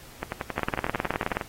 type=two click trains; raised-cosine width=0.5 ms; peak=-10 / -14 dBFS; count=16 / 14; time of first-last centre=0.58-1.369 / 0.23-1.412 s; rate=19 / 11 Hz; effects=pink hiss -48 dBFS RMS until 1.48 s + AAC 48 kbps